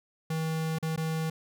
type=tone with dropouts; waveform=square; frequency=160 Hz; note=D#3; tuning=49 cents sharp; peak=-29 dBFS; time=0.3-1.3 s; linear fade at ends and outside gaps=5 ms; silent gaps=0.786-0.826 / 0.962-0.975 s; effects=none